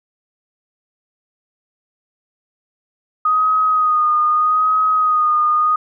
sine tone with vibrato, 1244.5 Hz, D#6, in tune, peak -12 dBFS, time 3.25-5.76 s, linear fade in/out 5 ms, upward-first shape sine, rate 0.8 Hz, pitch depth 32 cents each way, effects none

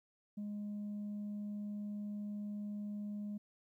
sine tone, 206.9 Hz, G#3, 6 cents flat, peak -37 dBFS, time 0.37-3.38 s, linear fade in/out 10 ms, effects tanh soft clip ceiling -38 dBFS + 13-bit

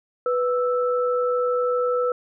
sine tone pair together, 493.9 / 1318.5 Hz, B4 / E6, 0 / 0 cents, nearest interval octave + perfect fourth, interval 1700 cents, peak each -20 / -26 dBFS, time 0.26-2.12 s, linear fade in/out 2 ms, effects none

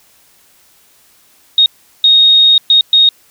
sine tone bursts at uneven times, 3729 Hz, A#7, in tune, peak -4 dBFS, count 4, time 1.58-1.66 / 2.04-2.58 / 2.7-2.81 / 2.93-3.09 s, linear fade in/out 2 ms, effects white hiss -49 dBFS RMS until 3.3 s

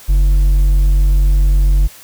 triangle tone with hard clipping, 46.31 Hz, F#1, 2 cents sharp, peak -9 dBFS, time 0.08-1.88 s, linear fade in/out 20 ms, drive 7 dB, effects white hiss -39 dBFS RMS until 2.03 s

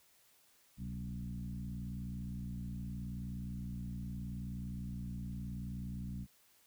sine tone with frequency modulation, 131.8 Hz, C3, 13 cents sharp, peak -39 dBFS, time 0.77-6.27 s, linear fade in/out 50 ms, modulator 59.2 Hz, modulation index 1.5, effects white hiss -68 dBFS RMS until 6.66 s

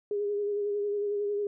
sine tone with vibrato, 410 Hz, G#4, 22 cents flat, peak -27 dBFS, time 0.11-1.47 s, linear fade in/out 2 ms, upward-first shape sine, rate 11 Hz, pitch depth 27 cents each way, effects none

